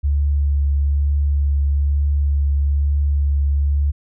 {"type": "tone with vibrato", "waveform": "sine", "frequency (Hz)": 71.3, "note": "C#2", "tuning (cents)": 49, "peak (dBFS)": -14, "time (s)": [0.03, 3.92], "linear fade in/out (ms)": 20, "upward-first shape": "triangle", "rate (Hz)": 1.1, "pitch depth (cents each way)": 17, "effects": []}